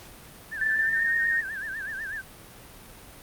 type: tone with vibrato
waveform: sine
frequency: 1668 Hz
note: G#6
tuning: 7 cents sharp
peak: -31 dBFS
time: 0.51-2.22 s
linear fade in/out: 20 ms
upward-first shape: sine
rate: 8.1 Hz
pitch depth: 140 cents each way
type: tone with pitch glide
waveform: sine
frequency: 1760 to 1848.6 Hz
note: A6 to A#6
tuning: 0 to -15 cents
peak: -22 dBFS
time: 0.61-1.41 s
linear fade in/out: 5 ms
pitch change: +85 cents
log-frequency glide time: 0.75-1.1 s
effects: pink hiss -47 dBFS RMS until 3.22 s + Opus 48 kbps